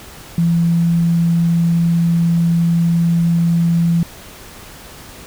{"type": "tone", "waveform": "sine", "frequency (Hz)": 168.7, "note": "E3", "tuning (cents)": 40, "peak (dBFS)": -11, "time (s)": [0.38, 4.03], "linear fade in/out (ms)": 2, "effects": ["pink hiss -37 dBFS RMS until 5.26 s"]}